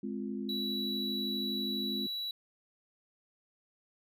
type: chord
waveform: sine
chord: F minor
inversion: first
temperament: just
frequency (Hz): 209.5 / 261.9 / 349.2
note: Ab3 / C4 / F4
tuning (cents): +15 / +2 / 0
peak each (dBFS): -37 / -39 / -42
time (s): 0.03-2.07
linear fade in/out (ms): 5
type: tone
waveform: triangle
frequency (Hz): 3923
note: B7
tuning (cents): -12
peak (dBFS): -33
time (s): 0.49-2.31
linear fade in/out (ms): 2
effects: none